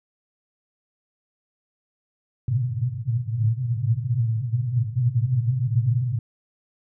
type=band-pass noise; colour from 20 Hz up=white; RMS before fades=-23 dBFS; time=2.48-6.19 s; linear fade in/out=2 ms; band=110 to 130 Hz; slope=96 dB/octave; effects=none